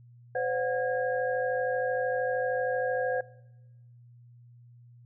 sine tone cluster, 511 / 564 / 729 / 1634 Hz, C5 / C#5 / F#5 / G#6, -41 / +30 / -26 / -29 cents, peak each -29 / -36 / -33 / -35 dBFS, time 0.35-3.21 s, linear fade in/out 5 ms, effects noise-tail reverb RT60 1.0 s tail -20 dB re dry + added 120 Hz sine -51 dBFS peak until 5.05 s

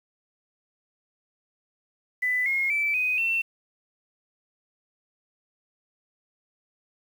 sine tone with pitch steps, 1997 / 2153 / 2321 / 2502 / 2697 Hz, B6 / C7 / D7 / D#7 / E7, +19 / +49 / -21 / +9 / +39 cents, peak -22 dBFS, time 2.22-3.42 s, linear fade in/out 10 ms, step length 240 ms, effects 8-bit

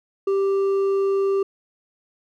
sine tone with hard clipping, 392 Hz, G4, in tune, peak -19 dBFS, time 0.27-1.43 s, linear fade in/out 5 ms, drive 4 dB, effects none

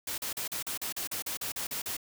white noise bursts, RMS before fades -35 dBFS, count 13, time 0.07-1.968 s, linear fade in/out 5 ms, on 110 ms, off 39 ms, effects none

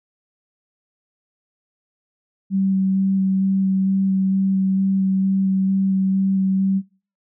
sine tone with vibrato, 192 Hz, G3, 36 cents flat, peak -16 dBFS, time 2.5-6.82 s, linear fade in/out 50 ms, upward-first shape square, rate 2.2 Hz, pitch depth 9 cents each way, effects noise-tail reverb RT60 0.4 s tail -22 dB re dry

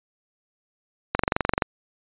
click train, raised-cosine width 0.5 ms, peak -5 dBFS, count 12, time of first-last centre 1.15-1.622 s, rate 23.3 Hz, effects resampled to 8000 Hz

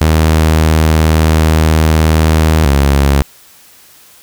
sawtooth tone pair in turn, 79 / 69.82 Hz, D#2 / C#2, +27 / +13 cents, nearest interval major second, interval 214 cents, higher first, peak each -3 dBFS, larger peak neither, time 0.01-2.64 / 2.64-3.22 s, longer first, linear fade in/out 0 ms, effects white hiss -42 dBFS RMS until 4.22 s

